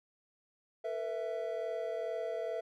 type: chord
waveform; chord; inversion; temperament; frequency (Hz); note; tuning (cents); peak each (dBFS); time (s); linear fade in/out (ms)
triangle; A suspended second; none; equal with one note detuned; 451.6 / 493.9 / 659.3; A4 / B4 / E5; +45 / 0 / 0; -38 / -39 / -35; 0.84-2.61; 10
effects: none